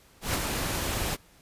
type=noise with ADSR envelope; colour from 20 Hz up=pink; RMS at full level=-26 dBFS; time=0.21-1.17 s; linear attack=130 ms; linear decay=31 ms; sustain=-4 dB; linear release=34 ms; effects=pink hiss -58 dBFS RMS until 1.41 s + resampled to 32000 Hz